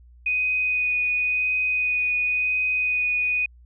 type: tone with vibrato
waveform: sine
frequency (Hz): 2489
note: D#7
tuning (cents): 0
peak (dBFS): -20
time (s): 0.26-3.46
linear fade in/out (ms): 5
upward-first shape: sine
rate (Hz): 0.94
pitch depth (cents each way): 11
effects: added 60 Hz sine -47 dBFS peak until 3.65 s